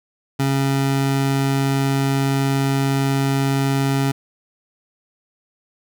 25% pulse tone, 136.8 Hz, C#3, 23 cents flat, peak -13 dBFS, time 0.39-4.12 s, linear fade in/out 10 ms, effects none

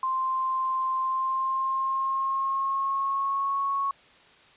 sine tone with pitch glide, 1046.5 to 1104.9 Hz, C6 to C#6, 0 to -6 cents, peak -24 dBFS, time 0.03-3.91 s, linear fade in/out 2 ms, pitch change +94 cents, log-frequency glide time 0.99-3.6 s, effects white hiss -55 dBFS RMS until 4.56 s + resampled to 8000 Hz

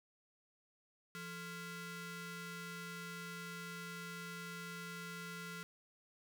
sawtooth ring-modulated tone, 610 Hz, D#5, 34 cents flat, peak -38 dBFS, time 1.15-5.63 s, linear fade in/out 0 ms, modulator 782 Hz, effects none

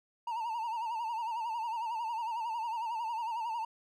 triangle tone with vibrato, 915 Hz, A#5, 32 cents flat, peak -31 dBFS, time 0.27-3.65 s, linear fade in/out 5 ms, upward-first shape sine, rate 11 Hz, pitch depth 85 cents each way, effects none

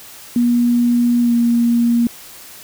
sine tone with pitch glide, 240 to 235.9 Hz, B3 to A#3, -49 to +21 cents, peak -11 dBFS, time 0.36-2.07 s, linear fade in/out 2 ms, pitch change -30 cents, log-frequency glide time 1.21-1.34 s, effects white hiss -38 dBFS RMS until 2.63 s

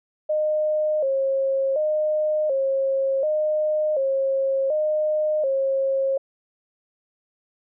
sine tone with vibrato, 575 Hz, D5, 37 cents flat, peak -19 dBFS, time 0.29-6.18 s, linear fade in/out 10 ms, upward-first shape square, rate 0.68 Hz, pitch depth 110 cents each way, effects none

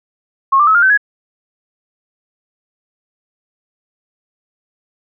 sine tone with pitch steps, 1085 / 1183.2 / 1290.3 / 1407.1 / 1534.4 / 1673.3 Hz, C#6 / D6 / E6 / F6 / G6 / G#6, -37 / +13 / -37 / +13 / -37 / +13 cents, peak -7 dBFS, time 0.52-0.976 s, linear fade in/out 10 ms, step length 76 ms, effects none

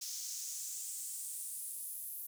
pink noise with high-pass filter sweep, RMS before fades -43 dBFS, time 0.01-2.27 s, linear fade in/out 10 ms, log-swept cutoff 5600 to 12000 Hz, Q 2.9, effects none

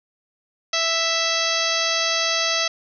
harmonic tone with a mistuned harmonic, 659.3 Hz, E5, in tune, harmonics 1 / 2 / 3 / 4 / 5 / 6 / 7 / 8 / 9, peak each -28 / -28 / -28 / -28 / -28 / -28 / -28 / -28 / -28 dBFS, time 0.73-2.68 s, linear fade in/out 5 ms, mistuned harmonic 9, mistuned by +57 cents, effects none

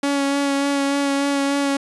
sawtooth tone with vibrato, 280 Hz, C#4, 18 cents sharp, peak -14 dBFS, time 0.03-1.77 s, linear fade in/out 5 ms, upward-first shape sine, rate 3.4 Hz, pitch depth 17 cents each way, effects resampled to 24000 Hz

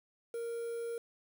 triangle tone with quantisation, 466.2 Hz, A#4, in tune, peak -34 dBFS, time 0.34-0.98 s, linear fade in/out 2 ms, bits 9, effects none

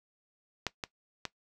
clicks, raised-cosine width 0.2 ms, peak -13 / -17 / -17 dBFS, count 3, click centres 0.667 / 0.838 / 1.253 s, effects noise-tail reverb RT60 0.1 s tail -18 dB re dry

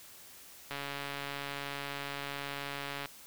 click train, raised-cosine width 0.3 ms, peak -22 dBFS, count 332, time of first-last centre 0.71-3.058 s, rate 141 Hz, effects white hiss -53 dBFS RMS until 3.26 s

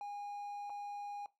triangle tone with dropouts, 817 Hz, G#5, 29 cents flat, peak -39 dBFS, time 0.01-1.26 s, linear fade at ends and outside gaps 1 ms, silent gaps 0.697-0.701 s, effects noise-tail reverb RT60 0.2 s tail -18 dB re dry

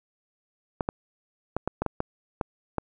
clicks, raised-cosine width 1 ms, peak -12 dBFS, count 9, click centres 0.808 / 0.889 / 1.566 / 1.676 / 1.82 / 1.863 / 2.004 / 2.412 / 2.783 s, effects none

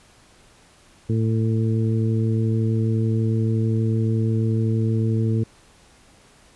harmonic tone, 111.7 Hz, A2, 27 cents sharp, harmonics 1 / 2 / 3 / 4, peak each -19 / -25 / -29 / -31 dBFS, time 1.09-5.44 s, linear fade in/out 10 ms, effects pink hiss -53 dBFS RMS until 6.55 s + resampled to 24000 Hz

